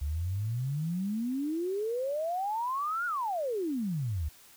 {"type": "exponential two-way sweep", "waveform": "sine", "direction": "up then down", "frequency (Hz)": [69.3, 1465, 69.3], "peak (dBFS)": -29, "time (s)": [0.01, 4.29], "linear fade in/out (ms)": 10, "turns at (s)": 3.06, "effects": ["white hiss -56 dBFS RMS until 4.56 s"]}